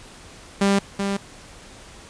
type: tone with echo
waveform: sawtooth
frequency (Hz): 198.3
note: G3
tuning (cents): +20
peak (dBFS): -12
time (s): 0.61-0.79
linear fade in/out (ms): 5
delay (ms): 380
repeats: 1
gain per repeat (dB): -6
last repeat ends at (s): 1.17
effects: pink hiss -44 dBFS RMS until 2.09 s + resampled to 22050 Hz

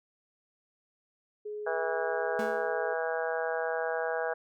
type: tone with pitch glide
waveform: sine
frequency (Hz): 420 to 430.8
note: G#4 to A4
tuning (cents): +19 to -37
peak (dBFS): -35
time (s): 1.45-2.94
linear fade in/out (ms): 10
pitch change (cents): +44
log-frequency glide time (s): 2.57-2.73
type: harmonic tone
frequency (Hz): 162.7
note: E3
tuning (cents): -22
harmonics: 3 / 4 / 5 / 6 / 7 / 8 / 9 / 10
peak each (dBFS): -33 / -34 / -37 / -44 / -44 / -46 / -39 / -38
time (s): 1.66-4.34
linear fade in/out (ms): 10
type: tone with exponential decay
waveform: 35% pulse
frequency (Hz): 220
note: A3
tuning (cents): 0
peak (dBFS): -31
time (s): 2.39-2.8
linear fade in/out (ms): 2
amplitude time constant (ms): 87
effects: none

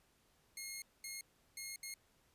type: tone bursts at uneven times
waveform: 10% pulse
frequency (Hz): 2150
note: C7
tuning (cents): +47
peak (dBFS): -35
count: 4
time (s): 0.57-0.82 / 1.04-1.21 / 1.57-1.76 / 1.83-1.94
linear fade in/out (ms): 2
effects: pink hiss -73 dBFS RMS until 2.34 s + resampled to 32000 Hz

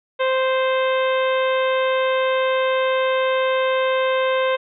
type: harmonic tone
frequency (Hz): 522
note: C5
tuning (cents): -4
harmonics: 1 / 2 / 3 / 4 / 5 / 6 / 7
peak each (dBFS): -18 / -24 / -28 / -30 / -32 / -34 / -35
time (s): 0.19-4.57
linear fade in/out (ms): 20
effects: none

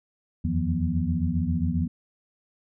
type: tone cluster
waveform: sine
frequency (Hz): 80.9 / 88.3 / 162.9 / 178 / 242.4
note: E2 / F2 / E3 / F3 / B3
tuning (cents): -32 / +20 / -20 / +33 / -32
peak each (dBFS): -29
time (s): 0.44-1.88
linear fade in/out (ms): 10
effects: none

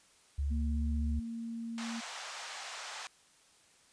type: tone with pitch glide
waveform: sine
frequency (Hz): 70.5 to 71.61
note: C#2 to D2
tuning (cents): +30 to -43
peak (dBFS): -30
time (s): 0.38-1.2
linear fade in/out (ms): 10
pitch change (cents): +27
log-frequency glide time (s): 0.53-0.95
type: tone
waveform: sine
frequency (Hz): 230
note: A#3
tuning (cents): -23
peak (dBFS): -37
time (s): 0.5-2.01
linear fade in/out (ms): 20
type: band-pass noise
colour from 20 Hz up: pink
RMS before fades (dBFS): -44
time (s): 1.78-3.07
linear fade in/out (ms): 0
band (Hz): 730 to 7700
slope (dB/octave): 24
effects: white hiss -64 dBFS RMS until 3.92 s + resampled to 22050 Hz

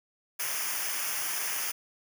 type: noise with comb filter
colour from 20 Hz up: white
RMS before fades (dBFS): -32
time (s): 0.39-1.72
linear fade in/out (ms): 10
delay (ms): 0.25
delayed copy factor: -0.8
effects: none

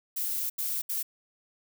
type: noise bursts at uneven times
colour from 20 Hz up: violet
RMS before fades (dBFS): -31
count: 3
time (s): 0.16-0.5 / 0.58-0.82 / 0.89-1.03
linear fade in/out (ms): 10
effects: none

